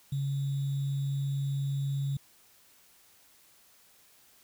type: tone with sample-and-hold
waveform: sine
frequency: 138.6 Hz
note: C#3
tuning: in tune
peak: -28 dBFS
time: 0.12-2.17 s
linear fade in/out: 5 ms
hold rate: 3675 Hz
effects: white hiss -61 dBFS RMS until 4.43 s